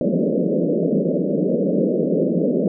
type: band-pass noise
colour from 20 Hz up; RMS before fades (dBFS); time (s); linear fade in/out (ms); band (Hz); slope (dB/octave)
pink; -19; 0.01-2.68; 2; 160 to 600; 96
effects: none